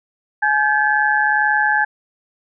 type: tone cluster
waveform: sine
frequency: 845 / 1570 / 1712 Hz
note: G#5 / G6 / A6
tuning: +30 / +2 / -48 cents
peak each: -18 dBFS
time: 0.42-1.85 s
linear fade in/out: 10 ms
effects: none